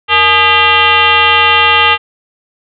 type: tone with frequency modulation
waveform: sine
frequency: 2000 Hz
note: B6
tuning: 21 cents sharp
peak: -5 dBFS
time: 0.08-1.98 s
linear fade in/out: 50 ms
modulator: 383 Hz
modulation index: 3.3
effects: none